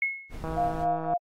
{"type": "tone with exponential decay", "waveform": "sine", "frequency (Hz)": 2177, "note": "C#7", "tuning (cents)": -32, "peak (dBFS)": -21, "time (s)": [0.02, 0.39], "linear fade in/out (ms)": 2, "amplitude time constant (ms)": 80}
{"type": "noise", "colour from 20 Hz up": "brown", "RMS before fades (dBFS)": -38, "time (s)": [0.29, 0.87], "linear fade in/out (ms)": 50}
{"type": "click train", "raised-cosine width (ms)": 1, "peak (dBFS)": -21, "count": 113, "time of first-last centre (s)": [0.44, 1.136], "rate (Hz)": 161}
{"type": "tone with tremolo", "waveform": "sine", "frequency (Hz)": 700, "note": "F5", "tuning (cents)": 4, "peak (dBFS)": -22, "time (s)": [0.56, 1.18], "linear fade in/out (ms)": 20, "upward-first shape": "sine", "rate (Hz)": 3.8, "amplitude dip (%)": 90}
{"effects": ["AAC 48 kbps"]}